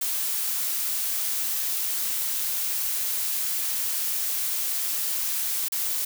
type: noise with dropouts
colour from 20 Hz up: blue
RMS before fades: -27 dBFS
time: 0.01-6.05 s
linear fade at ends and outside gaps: 5 ms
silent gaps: 5.685-5.72 s
effects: none